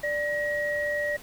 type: tone pair together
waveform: sine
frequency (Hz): 588.7 / 1900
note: D5 / A#6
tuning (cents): +4 / +33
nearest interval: octave + minor sixth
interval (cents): 2029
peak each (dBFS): -28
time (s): 0.03-1.17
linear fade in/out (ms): 10
effects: pink hiss -47 dBFS RMS until 1.22 s